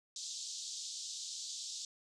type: band-pass noise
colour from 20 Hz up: white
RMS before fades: -44 dBFS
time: 0.16-1.85 s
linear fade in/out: 2 ms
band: 3500 to 7500 Hz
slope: 48 dB/octave
effects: none